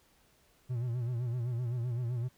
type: tone with vibrato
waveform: triangle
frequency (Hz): 121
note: B2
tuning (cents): -35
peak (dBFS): -29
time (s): 0.69-2.29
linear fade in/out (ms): 20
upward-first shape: sine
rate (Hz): 7.8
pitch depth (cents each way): 86
effects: pink hiss -67 dBFS RMS until 2.37 s